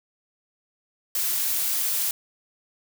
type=noise; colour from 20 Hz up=blue; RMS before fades=-25 dBFS; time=1.15-2.11 s; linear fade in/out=2 ms; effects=none